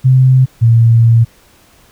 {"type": "tone pair in turn", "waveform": "sine", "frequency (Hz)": [129.9, 115.34], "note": ["C3", "A#2"], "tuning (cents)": [-12, -18], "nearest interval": "major second", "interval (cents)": 206, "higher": "first", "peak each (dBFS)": -4, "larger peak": "neither", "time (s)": [[0.04, 0.46], [0.61, 1.25]], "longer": "second", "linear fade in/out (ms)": 20, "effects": ["pink hiss -47 dBFS RMS until 1.91 s"]}